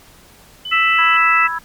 sine tone, 3000 Hz, F#7, 23 cents sharp, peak -24 dBFS, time 0.65-1.17 s, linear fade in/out 5 ms
harmonic tone, 659.3 Hz, E5, in tune, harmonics 2 / 3 / 4, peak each -16 / -16 / -16 dBFS, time 0.71-1.48 s, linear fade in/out 20 ms
sine chord, E major, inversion second, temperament equal, 987.8 / 1318.5 / 1661.2 Hz, B5 / E6 / G#6, 0 / 0 / 0 cents, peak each -24 dBFS, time 0.98-1.59 s, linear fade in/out 10 ms
effects pink hiss -46 dBFS RMS until 1.64 s + MP3 96 kbps

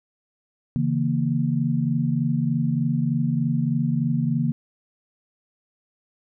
sine chord, A# diminished, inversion first, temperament equal with one note detuned, 138.59 / 161.89 / 233.1 Hz, C#3 / E3 / A#3, 0 / -31 / 0 cents, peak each -24 dBFS, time 0.76-4.52 s, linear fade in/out 0 ms, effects none

